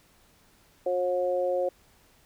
harmonic tone, 180 Hz, F#3, 47 cents flat, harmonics 2 / 3 / 4, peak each -32 / -25 / -34 dBFS, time 0.86-1.69 s, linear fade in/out 5 ms, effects pink hiss -61 dBFS RMS until 2.25 s

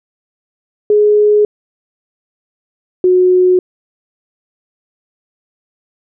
sine tone pair in turn, 418.7 / 365.5 Hz, G#4 / F#4, +14 / -21 cents, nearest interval major second, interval 235 cents, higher first, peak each -6 dBFS, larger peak neither, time 0.9-1.45 / 3.04-3.59 s, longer neither, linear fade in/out 2 ms, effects none

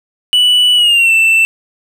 triangle tone with pitch glide, 2960 to 2668 Hz, F#7 to E7, 0 to +20 cents, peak -5 dBFS, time 0.33-1.45 s, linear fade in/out 0 ms, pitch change -180 cents, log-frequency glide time 0.75-1.12 s, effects none

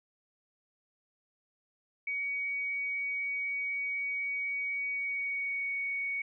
sine tone with pitch glide, 2252 to 2233 Hz, C#7 to C#7, +27 to +12 cents, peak -31 dBFS, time 2.07-6.22 s, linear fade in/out 5 ms, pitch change -15 cents, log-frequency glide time 4.8-5.71 s, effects none

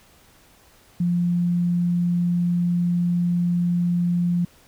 sine tone, 174.61 Hz, F3, in tune, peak -18 dBFS, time 1-4.45 s, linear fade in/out 5 ms, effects pink hiss -54 dBFS RMS until 4.67 s

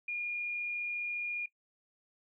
sine tone with frequency modulation, 2425 Hz, D#7, 45 cents flat, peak -33 dBFS, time 0.08-1.46 s, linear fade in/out 5 ms, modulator 34.6 Hz, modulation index 0.28, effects noise-tail reverb RT60 0.1 s tail -17 dB re dry

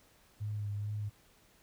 sine tone with vibrato, 103.83 Hz, G#2, in tune, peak -34 dBFS, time 0.4-1.1 s, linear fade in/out 20 ms, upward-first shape sine, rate 2.3 Hz, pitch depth 27 cents each way, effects pink hiss -65 dBFS RMS until 1.62 s

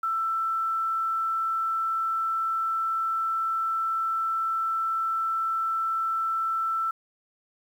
sine tone with quantisation, 1331 Hz, E6, 16 cents sharp, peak -24 dBFS, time 0.03-6.91 s, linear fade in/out 5 ms, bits 9, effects none

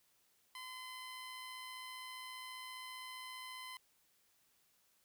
15% pulse tone with amplitude modulation, 1024 Hz, C6, 38 cents flat, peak -39 dBFS, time 0.55-3.77 s, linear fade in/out 2 ms, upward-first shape sine, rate 115 Hz, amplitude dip 25%, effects white hiss -74 dBFS RMS until 5.04 s

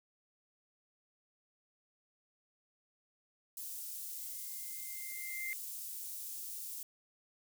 white high-pass noise, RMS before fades -44 dBFS, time 3.57-6.83 s, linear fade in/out 2 ms, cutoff 7600 Hz, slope 12 dB/octave
sine tone with exponential growth, 2093 Hz, C7, in tune, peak -36 dBFS, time 4.15-5.53 s, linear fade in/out 0 ms, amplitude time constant 300 ms
effects none

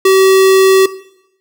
square tone, 382.4 Hz, G4, 43 cents flat, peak -6 dBFS, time 0.05-0.86 s, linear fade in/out 5 ms, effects noise-tail reverb RT60 0.8 s tail -17 dB re dry

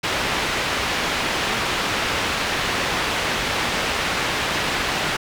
white low-pass noise, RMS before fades -23 dBFS, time 0.03-5.17 s, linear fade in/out 10 ms, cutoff 2900 Hz, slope 12 dB/octave, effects none

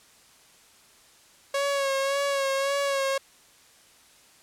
sawtooth tone with vibrato, 552 Hz, C#5, 7 cents flat, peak -20 dBFS, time 1.54-3.18 s, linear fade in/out 5 ms, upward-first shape sine, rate 1.8 Hz, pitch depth 36 cents each way, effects white hiss -56 dBFS RMS until 4.42 s + low-pass 10000 Hz 12 dB/octave

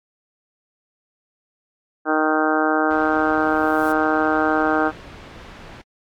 harmonic tone, 155.56 Hz, D#3, in tune, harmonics 2 / 3 / 4 / 5 / 6 / 7 / 8 / 9 / 10, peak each -21 / -25 / -25 / -23 / -30 / -30 / -26 / -26 / -26 dBFS, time 2.05-4.92 s, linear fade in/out 50 ms
pink low-pass noise, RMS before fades -40 dBFS, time 2.9-5.82 s, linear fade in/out 10 ms, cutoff 2900 Hz, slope 12 dB/octave
blue noise with exponential growth, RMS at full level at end -39 dBFS, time 3.23-3.92 s, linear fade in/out 1 ms, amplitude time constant 150 ms
effects AAC 64 kbps

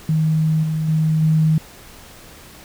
sine tone with level steps, 157.3 Hz, D#3, 19 cents sharp, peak -14 / -18 / -14 / -12 dBFS, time 0.09-1.58 s, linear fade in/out 2 ms, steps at 0.63 / 0.88 / 1.22 s, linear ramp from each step 5 ms, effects pink hiss -42 dBFS RMS until 2.64 s

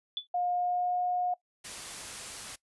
sine tone with exponential decay, 3466 Hz, A7, 27 cents flat, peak -27 dBFS, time 0.17-0.27 s, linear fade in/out 1 ms, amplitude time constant 21 ms
sine tone with pitch glide, 713 to 720 Hz, F5 to F#5, +36 to -47 cents, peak -27 dBFS, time 0.34-1.34 s, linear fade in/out 5 ms, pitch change +17 cents, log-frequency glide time 0.52-1.02 s
white noise, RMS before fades -41 dBFS, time 1.64-2.56 s, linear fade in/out 10 ms
effects noise-tail reverb RT60 0.1 s tail -20 dB re dry + resampled to 24000 Hz

